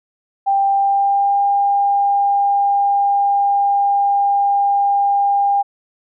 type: tone with pitch glide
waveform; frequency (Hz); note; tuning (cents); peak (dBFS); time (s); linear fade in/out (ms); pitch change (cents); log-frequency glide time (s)
sine; 790 to 802.9; G5 to G5; +13 to +41; -12; 0.46-5.63; 20; +28; 0.67-1.41
effects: none